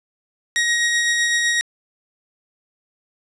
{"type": "tone with tremolo", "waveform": "sawtooth", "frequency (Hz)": 1887, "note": "A#6", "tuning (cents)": 21, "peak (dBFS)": -12, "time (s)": [0.56, 1.61], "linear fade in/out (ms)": 0, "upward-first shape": "sine", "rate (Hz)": 7.9, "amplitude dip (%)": 25, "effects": ["resampled to 22050 Hz", "9-bit"]}